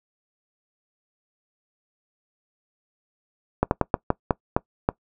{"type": "slowing click train", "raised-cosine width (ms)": 1, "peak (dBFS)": -4, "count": 8, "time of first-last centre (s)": [3.63, 4.889], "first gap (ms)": 81, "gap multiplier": 1.26, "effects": ["noise-tail reverb RT60 0.1 s tail -22 dB re dry"]}